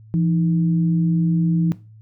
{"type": "tone pair together", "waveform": "sine", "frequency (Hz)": [168.26, 311.1], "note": ["E3", "D#4"], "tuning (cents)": [36, 0], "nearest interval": "major seventh", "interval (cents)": 1064, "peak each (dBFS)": [-16, -27], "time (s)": [0.14, 1.72], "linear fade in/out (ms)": 0, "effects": ["noise-tail reverb RT60 0.3 s tail -17 dB re dry", "added 109 Hz sine -42 dBFS peak until 2.01 s"]}